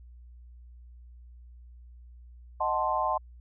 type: chord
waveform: sine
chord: D# diminished seventh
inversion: none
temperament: equal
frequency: 622.3 / 740 / 880 / 1046.5 Hz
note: D#5 / F#5 / A5 / C6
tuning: 0 / 0 / 0 / 0 cents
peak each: -32 / -32 / -30 / -29 dBFS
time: 2.6-3.18 s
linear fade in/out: 10 ms
effects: added 60 Hz sine -47 dBFS peak until 3.4 s